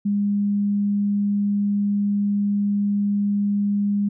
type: tone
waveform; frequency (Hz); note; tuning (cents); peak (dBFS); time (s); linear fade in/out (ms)
sine; 203.3; G#3; -37; -18; 0.05-4.09; 10
effects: none